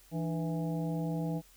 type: harmonic tone with a mistuned harmonic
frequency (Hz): 164.81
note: E3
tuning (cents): 0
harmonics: 1 / 2 / 3 / 4 / 5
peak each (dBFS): -32 / -38 / -42 / -44 / -46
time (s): 0.11-1.42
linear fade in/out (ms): 50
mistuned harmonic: 2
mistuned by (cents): -150
effects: added 44 Hz sine -62 dBFS peak until 1.56 s + white hiss -61 dBFS RMS until 1.56 s